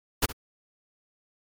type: noise with echo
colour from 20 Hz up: pink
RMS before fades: -22 dBFS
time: 0.22-0.26 s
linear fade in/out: 10 ms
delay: 66 ms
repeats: 1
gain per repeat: -15 dB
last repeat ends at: 0.326 s
effects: MP3 96 kbps